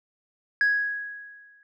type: tone with exponential decay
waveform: sine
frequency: 1661.2 Hz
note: G#6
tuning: in tune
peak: -15 dBFS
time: 0.61-1.63 s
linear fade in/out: 1 ms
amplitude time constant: 220 ms
effects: tanh soft clip ceiling -16 dBFS